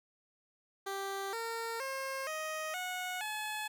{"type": "tone with pitch steps", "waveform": "15% pulse", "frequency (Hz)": [392, 458.2, 535.5, 625.9, 731.5, 855], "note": ["G4", "A#4", "C5", "D#5", "F#5", "A5"], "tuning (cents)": [0, -30, 40, 10, -20, -50], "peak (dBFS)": -30, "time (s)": [0.86, 3.68], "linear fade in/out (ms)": 10, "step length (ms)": 470, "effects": []}